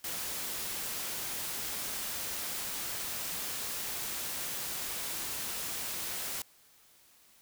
white noise, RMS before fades -37 dBFS, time 0.04-6.42 s, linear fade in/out 2 ms, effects white hiss -62 dBFS RMS until 7.41 s

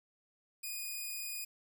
5% pulse tone, 2471 Hz, D#7, 13 cents flat, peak -29 dBFS, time 0.63-1.45 s, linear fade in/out 10 ms, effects 11-bit

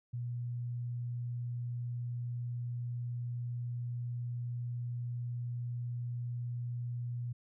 sine tone, 120.9 Hz, B2, 36 cents flat, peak -35 dBFS, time 0.13-7.33 s, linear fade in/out 10 ms, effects none

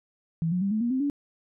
sine tone with pitch steps, 164.1 / 179.99 / 197.42 / 216.5 / 237.5 / 260.5 / 285.7 Hz, E3 / F#3 / G3 / A3 / A#3 / C4 / D4, -8 / -48 / +13 / -28 / +33 / -7 / -48 cents, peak -23 dBFS, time 0.42-1.099 s, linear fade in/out 0 ms, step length 97 ms, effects none

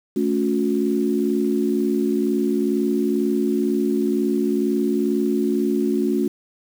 sine tone cluster, 218.3 / 280.4 / 360.9 Hz, A3 / C#4 / F#4, -13 / +20 / -43 cents, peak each -22 dBFS, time 0.16-6.28 s, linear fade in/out 5 ms, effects 7-bit

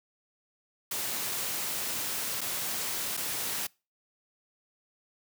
white noise with dropouts, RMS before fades -33 dBFS, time 0.91-3.67 s, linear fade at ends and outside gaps 5 ms, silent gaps 2.409-2.413 / 3.169-3.173 s, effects noise-tail reverb RT60 0.3 s tail -25 dB re dry + high-pass 100 Hz 12 dB/octave

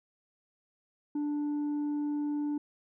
sine tone with tanh clipping, 293.9 Hz, D4, 1 cent sharp, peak -30 dBFS, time 1.15-2.58 s, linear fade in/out 5 ms, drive 3 dB, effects none

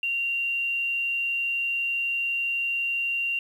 sine tone with quantisation, 2766 Hz, F7, 17 cents flat, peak -24 dBFS, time 0.03-3.39 s, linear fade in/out 2 ms, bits 9, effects none

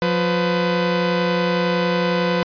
sawtooth tone pair together, 177.65 / 502 Hz, F3 / B4, +30 / +28 cents, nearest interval octave + tritone, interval 1798 cents, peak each -16 dBFS, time 0.02-2.43 s, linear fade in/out 0 ms, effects resampled to 11025 Hz

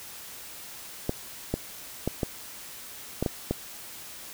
clicks, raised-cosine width 2 ms, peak -12 dBFS, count 7, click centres 1.094 / 1.54 / 2.076 / 2.232 / 3.226 / 3.262 / 3.51 s, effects white hiss -43 dBFS RMS until 4.33 s

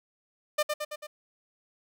sawtooth tone with echo, 601 Hz, D5, 40 cents sharp, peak -19 dBFS, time 0.58-0.63 s, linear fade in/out 10 ms, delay 110 ms, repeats 4, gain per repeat -4 dB, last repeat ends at 1.07 s, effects none

